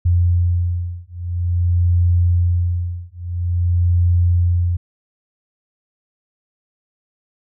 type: beating tone pair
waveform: sine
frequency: 87.31 / 87.8 Hz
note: F2 / F2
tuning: 0 / +10 cents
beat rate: 0.49 Hz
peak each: -17 dBFS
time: 0.05-4.77 s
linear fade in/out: 10 ms
effects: none